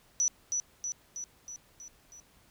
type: tone with echo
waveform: sine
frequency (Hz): 5920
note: F#8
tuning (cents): 0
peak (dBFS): -24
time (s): 0.2-0.28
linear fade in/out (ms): 0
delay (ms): 320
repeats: 6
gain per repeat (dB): -4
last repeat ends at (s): 2.2
effects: pink hiss -63 dBFS RMS until 2.5 s